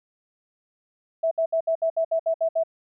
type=tone bursts; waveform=sine; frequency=654 Hz; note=E5; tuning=14 cents flat; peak=-19 dBFS; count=10; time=1.23-2.636 s; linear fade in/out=10 ms; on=83 ms; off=64 ms; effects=none